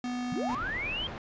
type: tone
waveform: square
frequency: 246.9 Hz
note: B3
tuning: in tune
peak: -32 dBFS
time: 0.04-0.55 s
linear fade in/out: 2 ms
type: click train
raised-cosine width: 0.5 ms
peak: -32 dBFS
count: 35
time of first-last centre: 0.06-0.693 s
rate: 53.7 Hz
type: linear sweep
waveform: sine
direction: up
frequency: 132 to 3235 Hz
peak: -31 dBFS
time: 0.32-1.07 s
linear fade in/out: 2 ms
type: low-pass noise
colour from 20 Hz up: pink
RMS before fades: -40 dBFS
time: 0.49-1.18 s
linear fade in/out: 0 ms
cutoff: 2300 Hz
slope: 12 dB/octave
effects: resampled to 16000 Hz